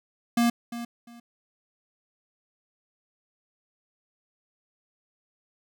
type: tone with echo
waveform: square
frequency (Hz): 235.9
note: A#3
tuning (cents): +21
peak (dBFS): -20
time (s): 0.37-0.5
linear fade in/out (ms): 5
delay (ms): 350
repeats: 2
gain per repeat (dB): -13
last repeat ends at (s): 1.2
effects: none